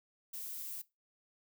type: noise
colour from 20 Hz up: violet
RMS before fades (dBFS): -43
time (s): 0.33-0.82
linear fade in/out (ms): 10
effects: noise-tail reverb RT60 0.2 s tail -18 dB re dry